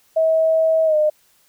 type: tone with pitch glide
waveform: sine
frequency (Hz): 643 to 609.4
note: E5 to D#5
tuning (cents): -43 to -36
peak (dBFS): -13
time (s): 0.16-1.1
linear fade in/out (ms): 10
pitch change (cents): -93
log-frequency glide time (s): 0.85-0.96
effects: white hiss -58 dBFS RMS until 1.48 s